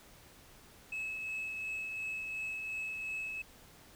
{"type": "tone with tremolo", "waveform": "sine", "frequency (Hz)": 2588, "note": "E7", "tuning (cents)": -32, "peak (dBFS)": -33, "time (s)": [0.92, 3.42], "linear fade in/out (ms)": 5, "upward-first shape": "triangle", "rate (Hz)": 2.8, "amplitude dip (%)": 40, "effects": ["tanh soft clip ceiling -34 dBFS", "pink hiss -58 dBFS RMS until 3.95 s"]}